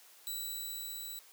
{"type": "tone with level ramp", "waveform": "10% pulse", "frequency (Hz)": 3945, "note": "B7", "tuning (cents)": -3, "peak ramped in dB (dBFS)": [-29, -34], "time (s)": [0.27, 1.19], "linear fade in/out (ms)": 0, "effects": ["white hiss -59 dBFS RMS until 1.32 s", "high-pass 400 Hz 12 dB/octave"]}